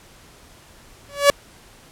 sawtooth tone with exponential growth, 569 Hz, C#5, 45 cents sharp, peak -3 dBFS, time 1.09-1.3 s, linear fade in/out 0 ms, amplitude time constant 45 ms, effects pink hiss -48 dBFS RMS until 1.91 s + low-pass 12000 Hz 12 dB/octave

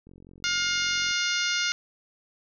click train, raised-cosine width 3 ms, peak -37 dBFS, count 48, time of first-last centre 0.07-1.11 s, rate 45.2 Hz
harmonic tone, 710 Hz, F5, 28 cents sharp, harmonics 2 / 3 / 4 / 5 / 6 / 7 / 8 / 9, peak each -29 / -31 / -32 / -33 / -34 / -34 / -35 / -36 dBFS, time 0.44-1.72 s, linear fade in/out 0 ms
effects none

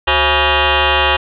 sine tone with frequency modulation, 976 Hz, B5, 21 cents flat, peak -10 dBFS, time 0.07-1.17 s, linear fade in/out 10 ms, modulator 302 Hz, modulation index 7.6, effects none

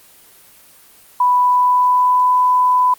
sine tone with pitch glide, 990 to 999.8 Hz, B5 to B5, +4 to +21 cents, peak -10 dBFS, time 1.2-2.94 s, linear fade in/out 5 ms, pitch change +17 cents, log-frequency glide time 1.38-2.33 s, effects white hiss -46 dBFS RMS until 2.98 s + Opus 24 kbps

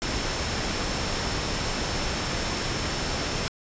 sine tone in noise, 5360 Hz, E8, 28 cents sharp, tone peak -38 dBFS, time 0.02-3.48 s, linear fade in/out 0 ms, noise pink, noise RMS -28 dBFS, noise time 0.02-3.48 s, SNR -13 dB, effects resampled to 16000 Hz

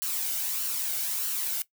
blue noise with flanger, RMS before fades -30 dBFS, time 0.02-1.62 s, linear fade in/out 0 ms, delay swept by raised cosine 0.69 to 1.38 ms, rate 1.6 Hz, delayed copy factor +0.5, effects noise-tail reverb RT60 0.1 s tail -18 dB re dry

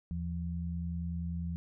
sine tone pair together, 80.6 / 170.79 Hz, E2 / F3, -38 / -38 cents, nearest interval octave + minor second, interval 1300 cents, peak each -36 / -36 dBFS, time 0.11-1.56 s, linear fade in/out 0 ms, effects none

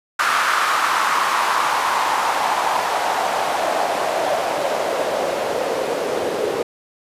white noise with band-pass filter sweep, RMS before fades -20 dBFS, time 0.19-6.63 s, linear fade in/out 5 ms, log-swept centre 1300 to 440 Hz, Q 3.1, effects resampled to 32000 Hz

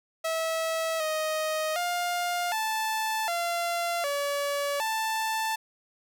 sawtooth tone with pitch steps, 649 / 625 / 705 / 877 / 688 / 570 / 883 Hz, E5 / D#5 / F5 / A5 / F5 / C#5 / A5, -27 / +8 / +16 / -6 / -26 / +48 / +6 cents, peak -23 dBFS, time 0.24-5.56 s, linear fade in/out 10 ms, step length 760 ms, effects none

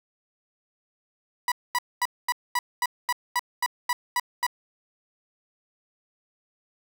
30% pulse tone bursts, 979 Hz, B5, 15 cents flat, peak -19 dBFS, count 12, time 1.48-4.466 s, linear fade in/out 2 ms, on 38 ms, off 230 ms, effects none

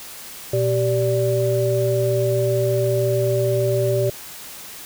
sine tone cluster, 120.4 / 388.3 / 583 Hz, B2 / G4 / D5, -44 / -16 / -13 cents, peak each -21 dBFS, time 0.53-4.1 s, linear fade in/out 5 ms, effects white hiss -37 dBFS RMS until 4.85 s

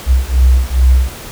sine beating tone pair, 62.5 / 64.9 Hz, B1 / C2, +21 / -13 cents, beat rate 2.4 Hz, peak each -10 dBFS, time 0.06-1.14 s, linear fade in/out 50 ms, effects pink hiss -30 dBFS RMS until 1.31 s

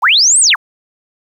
sine linear two-way sweep, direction up then down, 698.5 to 8900 to 698.5 Hz, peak -6 dBFS, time 0.02-0.56 s, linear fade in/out 20 ms, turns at 0.4 s, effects 7-bit

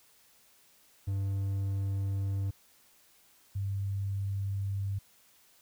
triangle / sine tone pair in turn, 98 / 98.68 Hz, G2 / G2, 0 / +12 cents, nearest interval unison, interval 12 cents, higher second, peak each -27 / -30 dBFS, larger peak first, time 1.07-2.51 / 3.55-4.99 s, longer neither, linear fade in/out 10 ms, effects white hiss -63 dBFS RMS until 5.61 s

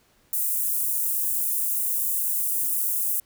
white high-pass noise, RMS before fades -25 dBFS, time 0.33-3.2 s, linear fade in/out 2 ms, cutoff 9300 Hz, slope 24 dB/octave, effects pink hiss -62 dBFS RMS until 3.25 s

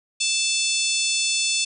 harmonic tone, 880 Hz, A5, in tune, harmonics 3 / 4 / 5 / 6 / 7 / 8 / 9 / 10, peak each -26 / -27 / -28 / -29 / -29 / -30 / -31 / -31 dBFS, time 0.2-1.65 s, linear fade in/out 10 ms, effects none

